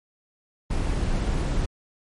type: noise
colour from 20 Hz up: brown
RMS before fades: -24 dBFS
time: 0.7-1.66 s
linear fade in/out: 10 ms
effects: MP3 48 kbps